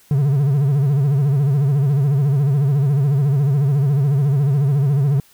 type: tone with vibrato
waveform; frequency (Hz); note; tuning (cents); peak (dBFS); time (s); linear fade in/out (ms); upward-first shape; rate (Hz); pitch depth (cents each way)
triangle; 140; C#3; +18; -11; 0.11-5.2; 2; sine; 14; 120
effects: white hiss -52 dBFS RMS until 5.33 s